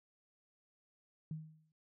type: tone with exponential decay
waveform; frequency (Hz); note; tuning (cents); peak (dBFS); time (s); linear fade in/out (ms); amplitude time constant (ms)
sine; 156.9; D#3; +15; -37; 1.31-1.72; 2; 88
effects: noise-tail reverb RT60 0.2 s tail -24 dB re dry